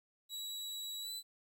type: tone with pitch glide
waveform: sawtooth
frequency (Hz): 3897 to 3993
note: B7 to B7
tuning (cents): -24 to +18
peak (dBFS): -38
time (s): 0.29-1.23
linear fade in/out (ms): 50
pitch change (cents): +42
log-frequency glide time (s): 1-1.12
effects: 12-bit